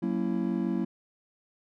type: chord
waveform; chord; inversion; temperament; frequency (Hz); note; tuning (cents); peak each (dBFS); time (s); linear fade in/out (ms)
triangle; F# dominant seventh; none; just; 185 / 231.2 / 277.5 / 333; F#3 / A#3 / C#4 / E4; 0 / -14 / +2 / +18; -29 / -29 / -33 / -30; 0.02-0.85; 10
effects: none